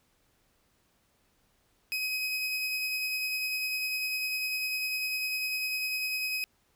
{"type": "tone with tremolo", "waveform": "30% pulse", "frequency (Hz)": 2528, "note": "D#7", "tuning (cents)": 27, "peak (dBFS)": -26, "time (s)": [1.92, 6.44], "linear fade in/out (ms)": 0, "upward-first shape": "sine", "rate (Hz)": 10, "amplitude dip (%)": 25, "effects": ["pink hiss -70 dBFS RMS until 6.75 s"]}